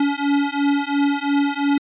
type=beating tone pair; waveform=square; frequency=282.4 / 285.3 Hz; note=C#4 / C#4; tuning=+32 / +50 cents; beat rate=2.9 Hz; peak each=-21 dBFS; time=0-1.78 s; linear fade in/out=5 ms; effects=resampled to 8000 Hz